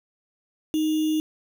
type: tone with sample-and-hold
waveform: sine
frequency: 311.1 Hz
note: D#4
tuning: in tune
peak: -20 dBFS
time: 0.74-1.2 s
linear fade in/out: 0 ms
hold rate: 3150 Hz
effects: none